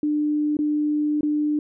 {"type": "tone with dropouts", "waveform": "sine", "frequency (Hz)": 298.8, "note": "D4", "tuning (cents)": 30, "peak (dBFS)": -19, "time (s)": [0.03, 1.59], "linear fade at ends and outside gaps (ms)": 2, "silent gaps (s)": [[0.569, 0.589], [1.209, 1.231]], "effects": []}